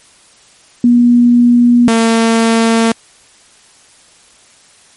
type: tone pair in turn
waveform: sine / sawtooth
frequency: 240.9 / 227.4 Hz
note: B3 / A#3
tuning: -43 / -43 cents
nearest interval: minor second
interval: 100 cents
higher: first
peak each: -4 dBFS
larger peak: neither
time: 0.84-1.88 / 1.88-2.92 s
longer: neither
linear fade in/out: 2 ms
effects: white hiss -45 dBFS RMS until 4.96 s + MP3 48 kbps